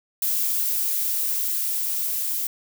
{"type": "noise with level ramp", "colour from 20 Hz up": "violet", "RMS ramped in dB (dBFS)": [-23, -26], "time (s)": [0.22, 2.47], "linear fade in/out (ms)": 2, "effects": []}